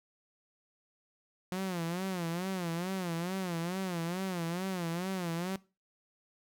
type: tone with vibrato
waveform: sawtooth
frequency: 178.2 Hz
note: F3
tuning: 35 cents sharp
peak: -29 dBFS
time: 1.52-5.56 s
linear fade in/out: 0 ms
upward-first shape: sine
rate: 2.3 Hz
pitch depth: 130 cents each way
effects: noise-tail reverb RT60 0.3 s tail -20 dB re dry